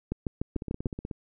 two click trains, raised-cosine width 3 ms, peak -22 / -16 dBFS, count 10 / 6, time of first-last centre 0.56-1.112 / 0.12-0.859 s, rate 16.3 / 6.77 Hz, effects none

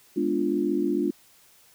sine chord, G# diminished seventh, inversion none, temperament equal, 207.7 / 246.9 / 293.7 / 349.2 Hz, G#3 / B3 / D4 / F4, 0 / 0 / 0 / 0 cents, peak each -30 / -31 / -26 / -26 dBFS, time 0.16-1.11 s, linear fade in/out 10 ms, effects white hiss -57 dBFS RMS until 1.74 s

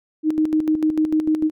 sine tone with tremolo, 311.1 Hz, D#4, in tune, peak -14 dBFS, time 0.23-1.51 s, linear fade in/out 50 ms, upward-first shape square, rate 6.7 Hz, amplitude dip 60%, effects none

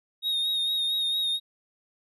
triangle tone with vibrato, 3729 Hz, A#7, in tune, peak -23 dBFS, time 0.22-1.4 s, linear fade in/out 50 ms, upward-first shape sine, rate 4.4 Hz, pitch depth 32 cents each way, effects none

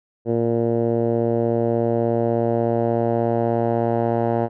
10% pulse tone with low-pass filter sweep, 116.54 Hz, A#2, in tune, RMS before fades -20 dBFS, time 0.25-4.49 s, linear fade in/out 50 ms, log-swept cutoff 460 to 830 Hz, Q 1.8, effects none

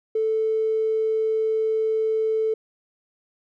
triangle tone with tanh clipping, 440 Hz, A4, in tune, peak -19 dBFS, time 0.15-2.54 s, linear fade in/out 5 ms, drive 2 dB, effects none

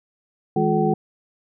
sine tone cluster, 161.4 / 209.5 / 354.3 / 430.1 / 762 Hz, E3 / G#3 / F4 / A4 / G5, -36 / +15 / +25 / -39 / -49 cents, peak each -23 dBFS, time 0.56-0.94 s, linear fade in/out 5 ms, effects none

